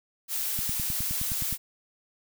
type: noise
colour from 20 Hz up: blue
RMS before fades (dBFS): -30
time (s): 0.28-1.58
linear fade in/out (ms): 50
type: click train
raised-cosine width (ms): 5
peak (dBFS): -23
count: 10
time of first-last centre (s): 0.59-1.527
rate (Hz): 9.61
effects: none